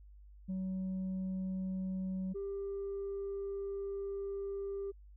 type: tone pair in turn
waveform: sine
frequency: 187.8 / 396 Hz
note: F#3 / G4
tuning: +26 / +18 cents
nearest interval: octave + minor second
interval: 1292 cents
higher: second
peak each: -32 / -35 dBFS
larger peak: first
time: 0.48-2.34 / 2.34-4.92 s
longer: second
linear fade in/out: 20 ms
effects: tanh soft clip ceiling -34 dBFS + added 50 Hz sine -53 dBFS peak until 5.16 s